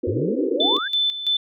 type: band-pass noise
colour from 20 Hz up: pink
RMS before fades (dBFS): -24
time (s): 0.03-0.79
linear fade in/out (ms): 10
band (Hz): 260 to 520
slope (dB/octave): 96
type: exponential sweep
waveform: sine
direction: up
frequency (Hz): 86.3 to 1700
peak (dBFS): -24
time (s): 0.07-0.88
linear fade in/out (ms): 5
type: tone with tremolo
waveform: sine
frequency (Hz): 3520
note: A7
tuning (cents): 0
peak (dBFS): -17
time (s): 0.6-1.37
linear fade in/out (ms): 5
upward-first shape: square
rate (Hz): 3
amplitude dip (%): 70
effects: none